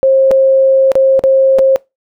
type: tone with dropouts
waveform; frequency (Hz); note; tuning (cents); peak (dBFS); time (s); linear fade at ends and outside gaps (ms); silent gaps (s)
sine; 534; C5; +35; -5; 0.03-1.76; 0; 0.309-0.314 / 0.918-0.954 / 1.193-1.238 / 1.586-1.591
effects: noise-tail reverb RT60 0.2 s tail -23 dB re dry